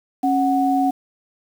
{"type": "tone pair together", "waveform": "sine", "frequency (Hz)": [273.7, 740], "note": ["C#4", "F#5"], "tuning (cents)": [-22, 0], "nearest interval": "octave + perfect fourth", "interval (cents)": 1722, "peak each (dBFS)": -18, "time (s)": [0.23, 0.91], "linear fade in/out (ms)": 10, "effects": ["7-bit"]}